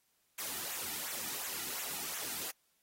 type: noise with flanger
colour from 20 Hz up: white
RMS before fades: -40 dBFS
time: 0.38-2.51 s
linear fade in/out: 5 ms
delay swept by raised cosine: 0.2 to 1.9 ms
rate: 2.8 Hz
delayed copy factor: -0.75
effects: white hiss -75 dBFS RMS until 2.82 s + AAC 48 kbps